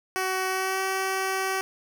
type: tone with pitch glide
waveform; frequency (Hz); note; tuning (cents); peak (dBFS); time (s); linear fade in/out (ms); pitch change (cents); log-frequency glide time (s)
10% pulse; 375.8 to 381.9; F#4 to G4; +27 to -45; -17; 0.16-1.61; 0; +28; 0.48-0.81
effects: none